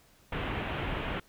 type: low-pass noise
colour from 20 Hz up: pink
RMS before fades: -34 dBFS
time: 0.32-1.2 s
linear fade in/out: 5 ms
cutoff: 3200 Hz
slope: 48 dB/octave
effects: pink hiss -62 dBFS RMS until 1.28 s